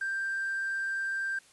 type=tone with hard clipping; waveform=triangle; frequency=1578 Hz; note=G6; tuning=11 cents sharp; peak=-30 dBFS; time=0.01-1.39 s; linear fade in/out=5 ms; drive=4 dB; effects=white hiss -59 dBFS RMS until 1.52 s + resampled to 24000 Hz